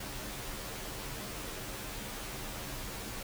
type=noise with comb filter; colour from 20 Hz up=pink; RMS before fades=-41 dBFS; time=0-3.23 s; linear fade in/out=5 ms; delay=12 ms; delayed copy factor=-0.9; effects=none